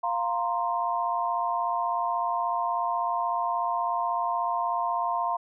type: chord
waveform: sine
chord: F suspended fourth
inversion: none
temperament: just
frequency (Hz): 698.5 / 931.3 / 1047.7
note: F5 / Bb5 / C6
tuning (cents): 0 / -2 / +2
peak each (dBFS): -29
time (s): 0.03-5.37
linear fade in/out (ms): 10
effects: none